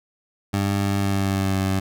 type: tone with pitch glide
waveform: 20% pulse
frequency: 99.6 to 95.76 Hz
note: G2 to G2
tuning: +28 to -40 cents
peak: -15 dBFS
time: 0.53-1.8 s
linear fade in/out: 10 ms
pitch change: -68 cents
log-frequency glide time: 0.94-1.58 s
effects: none